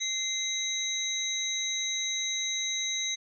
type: tone cluster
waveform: sine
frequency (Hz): 2073 / 3868 / 6260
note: C7 / B7 / G8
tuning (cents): -17 / -37 / -3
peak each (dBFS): -36 / -31 / -33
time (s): 0-3.16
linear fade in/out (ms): 20
effects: none